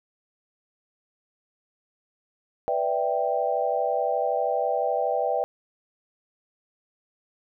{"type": "chord", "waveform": "sine", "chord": "E minor seventh", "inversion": "second", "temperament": "equal", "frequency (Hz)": [493.9, 587.3, 659.3, 784], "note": ["B4", "D5", "E5", "G5"], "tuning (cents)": [0, 0, 0, 0], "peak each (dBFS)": [-28, -28, -28, -27], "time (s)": [2.68, 5.44], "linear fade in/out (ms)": 0, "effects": []}